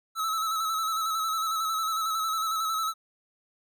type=tone with vibrato; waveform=square; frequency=1300 Hz; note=E6; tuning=24 cents flat; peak=-27 dBFS; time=0.15-2.94 s; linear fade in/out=50 ms; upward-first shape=square; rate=11 Hz; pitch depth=32 cents each way; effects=none